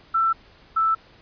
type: tone pair in turn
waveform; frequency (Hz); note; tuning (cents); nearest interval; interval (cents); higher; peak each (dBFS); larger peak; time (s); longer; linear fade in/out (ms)
sine; 1335 / 1320.4; E6 / E6; +22 / +2; unison; 20; first; -17; neither; 0.14-0.33 / 0.76-0.95; neither; 10
effects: pink hiss -52 dBFS RMS until 1.21 s + resampled to 11025 Hz